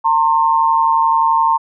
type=tone pair together; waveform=sine; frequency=910.4 / 1062 Hz; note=A#5 / C6; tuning=-41 / +25 cents; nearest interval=minor third; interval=266 cents; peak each=-12 / -15 dBFS; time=0.04-1.58 s; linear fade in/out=20 ms; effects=none